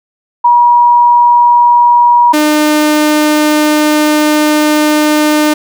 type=tone pair in turn; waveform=sine / sawtooth; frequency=960 / 302.4 Hz; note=B5 / D#4; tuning=-49 / -49 cents; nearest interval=octave + minor sixth; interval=2000 cents; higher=first; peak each=-3 dBFS; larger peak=neither; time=0.44-2.33 / 2.33-5.54 s; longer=second; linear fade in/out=10 ms; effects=none